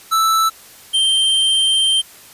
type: tone pair in turn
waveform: square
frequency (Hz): 1318.5 / 3142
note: E6 / G7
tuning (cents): 0 / +3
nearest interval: octave + minor third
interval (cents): 1503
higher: second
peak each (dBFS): -13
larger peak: neither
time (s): 0.11-0.5 / 0.93-2.02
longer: second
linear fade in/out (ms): 20
effects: white hiss -42 dBFS RMS until 2.33 s + resampled to 32000 Hz